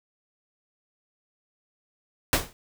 pink noise with exponential decay, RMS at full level -17 dBFS, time 2.33-2.53 s, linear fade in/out 1 ms, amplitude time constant 42 ms, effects none

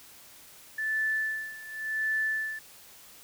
sine tone with tremolo, 1753 Hz, A6, 7 cents flat, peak -25 dBFS, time 0.78-2.59 s, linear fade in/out 5 ms, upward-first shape sine, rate 0.9 Hz, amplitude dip 85%, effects white hiss -52 dBFS RMS until 3.23 s

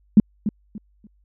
sine tone with echo, 210 Hz, G#3, 19 cents sharp, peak -6 dBFS, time 0.17-0.2 s, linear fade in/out 2 ms, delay 290 ms, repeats 3, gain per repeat -12 dB, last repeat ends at 1.07 s, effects added 50 Hz sine -57 dBFS peak until 1.24 s

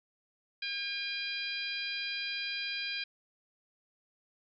harmonic tone with a mistuned harmonic, 806 Hz, G5, 48 cents sharp, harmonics 2 / 3 / 4 / 5 / 6, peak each -42 / -38 / -41 / -41 / -41 dBFS, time 0.62-3.04 s, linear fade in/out 5 ms, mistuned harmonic 5, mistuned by -16 cents, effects none

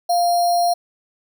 sine tone with sample-and-hold, 698.5 Hz, F5, in tune, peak -14 dBFS, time 0.09-0.74 s, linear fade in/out 10 ms, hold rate 4900 Hz, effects none

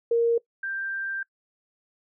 sine tone pair in turn, 466.2 / 1578.1 Hz, A#4 / G6, 0 / +11 cents, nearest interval octave + major sixth, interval 2111 cents, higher second, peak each -18 / -28 dBFS, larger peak first, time 0.11-0.38 / 0.63-1.23 s, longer second, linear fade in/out 5 ms, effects noise-tail reverb RT60 0.1 s tail -21 dB re dry

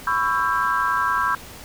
sine chord, C# half-diminished seventh, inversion third, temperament just, 997.9 / 1108.7 / 1330.5 / 1596.6 Hz, B5 / C#6 / E6 / G6, +18 / 0 / +16 / +31 cents, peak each -24 dBFS, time 0.07-1.35 s, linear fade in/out 2 ms, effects pink hiss -40 dBFS RMS until 1.64 s

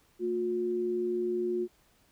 sine tone pair together, 225.6 / 358.1 Hz, A3 / F4, +44 / +43 cents, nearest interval minor sixth, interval 799 cents, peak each -37 / -28 dBFS, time 0.19-1.68 s, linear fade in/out 50 ms, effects pink hiss -66 dBFS RMS until 2.11 s

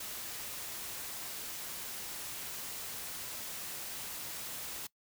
white noise, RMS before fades -42 dBFS, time 0-4.87 s, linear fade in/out 5 ms, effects noise-tail reverb RT60 0.1 s tail -21 dB re dry

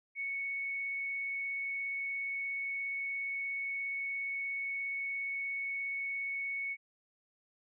sine tone with vibrato, 2217 Hz, C#7, in tune, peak -34 dBFS, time 0.15-6.77 s, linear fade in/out 50 ms, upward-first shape triangle, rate 17 Hz, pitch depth 8 cents each way, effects none

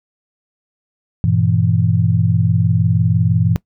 sine chord, E diminished, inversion first, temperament just, 98.89 / 118.67 / 164.81 Hz, G2 / Bb2 / E3, +16 / +31 / 0 cents, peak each -16 dBFS, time 1.24-3.56 s, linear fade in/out 0 ms, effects noise-tail reverb RT60 0.1 s tail -21 dB re dry

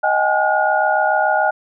sine tone cluster, 625 / 768 / 835 / 1439 Hz, D#5 / G5 / G#5 / F#6, +8 / -36 / +9 / -49 cents, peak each -19 dBFS, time 0.03-1.51 s, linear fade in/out 10 ms, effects none

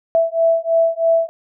sine beating tone pair, 659.3 / 662.4 Hz, E5 / E5, 0 / +8 cents, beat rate 3.1 Hz, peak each -16 / -16 dBFS, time 0.15-1.29 s, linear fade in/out 0 ms, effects none

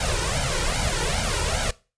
pink noise with flanger, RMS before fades -24 dBFS, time 0-1.71 s, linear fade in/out 5 ms, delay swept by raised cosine 1.3 to 2.16 ms, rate 2.5 Hz, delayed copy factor +0.95, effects noise-tail reverb RT60 0.3 s tail -20 dB re dry + resampled to 22050 Hz

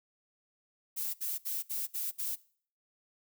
violet noise bursts, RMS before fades -35 dBFS, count 6, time 0.96-2.36 s, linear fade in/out 20 ms, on 180 ms, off 64 ms, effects noise-tail reverb RT60 0.5 s tail -21 dB re dry

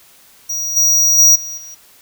square tone with level steps, 5760 Hz, F#8, 47 cents flat, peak -19 / -10 / -6 / -25 / -32 dBFS, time 0.49-1.75 s, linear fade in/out 10 ms, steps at 0.76 / 1.18 / 1.35 / 1.57 s, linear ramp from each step 10 ms, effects white hiss -47 dBFS RMS until 2.01 s

